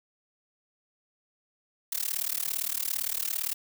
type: noise with amplitude modulation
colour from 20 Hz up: blue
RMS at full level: -27 dBFS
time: 1.92-3.54 s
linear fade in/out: 5 ms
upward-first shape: sine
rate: 37.6 Hz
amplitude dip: 100%
effects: none